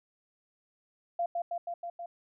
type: tone with echo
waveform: sine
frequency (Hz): 690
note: F5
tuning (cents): -21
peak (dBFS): -27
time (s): 1.19-1.26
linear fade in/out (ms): 5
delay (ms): 160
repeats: 5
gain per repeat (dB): -2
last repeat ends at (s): 2.06
effects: none